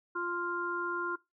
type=harmonic tone; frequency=349.2 Hz; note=F4; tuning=in tune; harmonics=1 / 3 / 4; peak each=-37 / -37 / -35 dBFS; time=0.15-1.16 s; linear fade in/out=10 ms; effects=noise-tail reverb RT60 0.2 s tail -20 dB re dry